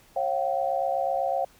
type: tone cluster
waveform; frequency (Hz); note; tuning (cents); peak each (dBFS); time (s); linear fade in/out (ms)
sine; 544 / 699 / 767; C#5 / F5 / G5; -33 / +1 / -38; -28; 0.16-1.45; 5
effects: pink hiss -57 dBFS RMS until 1.59 s